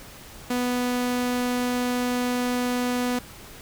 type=tone; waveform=sawtooth; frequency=246.9 Hz; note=B3; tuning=in tune; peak=-19 dBFS; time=0.5-3.19 s; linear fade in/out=5 ms; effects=pink hiss -44 dBFS RMS until 3.61 s